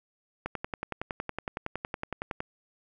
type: click train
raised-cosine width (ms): 0.5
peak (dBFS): -17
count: 22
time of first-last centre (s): 0.46-2.404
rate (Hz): 10.8
effects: none